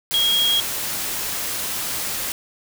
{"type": "tone in noise", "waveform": "sine", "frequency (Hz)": 3276, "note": "G#7", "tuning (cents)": -24, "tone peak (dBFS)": -16, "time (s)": [0.14, 0.6], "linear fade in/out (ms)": 0, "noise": "white", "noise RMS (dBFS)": -26, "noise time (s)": [0.11, 2.32], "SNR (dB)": 7, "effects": []}